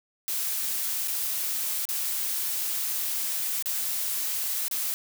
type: noise with dropouts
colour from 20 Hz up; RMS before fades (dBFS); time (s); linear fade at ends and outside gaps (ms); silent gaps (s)
blue; -29; 0.28-4.94; 0; 1.076-1.081 / 1.853-1.889 / 3.625-3.658 / 4.682-4.712
effects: none